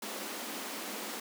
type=high-pass noise; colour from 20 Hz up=pink; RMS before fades=-40 dBFS; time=0.02-1.2 s; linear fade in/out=5 ms; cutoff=200 Hz; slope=96 dB/octave; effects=none